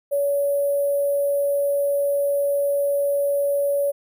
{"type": "tone with sample-and-hold", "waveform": "sine", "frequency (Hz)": 566, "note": "C#5", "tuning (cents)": 36, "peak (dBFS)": -18, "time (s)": [0.11, 3.92], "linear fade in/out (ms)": 20, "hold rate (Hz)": 11025, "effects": []}